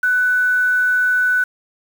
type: tone with quantisation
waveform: sine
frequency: 1493 Hz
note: F#6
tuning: 15 cents sharp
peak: -13 dBFS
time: 0.03-1.44 s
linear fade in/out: 5 ms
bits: 6
effects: none